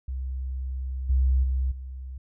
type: tone with level steps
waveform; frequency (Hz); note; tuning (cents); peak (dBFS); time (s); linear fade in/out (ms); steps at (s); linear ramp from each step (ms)
sine; 65; C2; -11; -28 / -18 / -22 / -34; 0.08-2.18; 5; 1.09 / 1.43 / 1.71; 10
effects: none